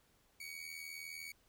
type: tone with amplitude modulation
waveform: sawtooth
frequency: 2251 Hz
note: C#7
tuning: 26 cents sharp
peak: -39 dBFS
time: 0.4-1.32 s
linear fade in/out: 5 ms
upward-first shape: sine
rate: 79.9 Hz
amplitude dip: 70%
effects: pink hiss -72 dBFS RMS until 1.48 s